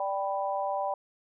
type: chord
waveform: sine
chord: G major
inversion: second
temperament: equal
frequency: 587.3 / 784 / 987.8 Hz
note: D5 / G5 / B5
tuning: 0 / 0 / 0 cents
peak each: -32 / -31 / -34 dBFS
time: 0-0.94 s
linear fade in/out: 2 ms
effects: none